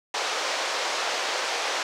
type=band-pass noise; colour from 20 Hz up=pink; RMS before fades=-28 dBFS; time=0.14-1.83 s; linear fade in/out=2 ms; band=490 to 6400 Hz; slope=24 dB/octave; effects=none